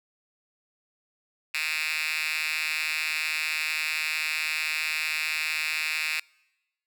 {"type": "tone with high-pass filter", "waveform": "5% pulse", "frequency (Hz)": 155.56, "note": "D#3", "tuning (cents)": 0, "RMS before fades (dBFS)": -29, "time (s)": [1.54, 6.2], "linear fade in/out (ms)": 5, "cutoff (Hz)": 2600, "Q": 6.9, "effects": ["noise-tail reverb RT60 1.0 s tail -26 dB re dry"]}